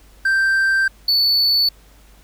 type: tone pair in turn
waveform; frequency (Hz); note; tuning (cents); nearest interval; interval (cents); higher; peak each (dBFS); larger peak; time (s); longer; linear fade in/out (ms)
triangle; 1568 / 4468; G6 / C#8; 0 / +13; octave + tritone; 1813; second; -12; neither; 0.25-0.88 / 1.08-1.69; first; 5
effects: added 50 Hz sine -46 dBFS peak until 2.23 s + pink hiss -52 dBFS RMS until 2.23 s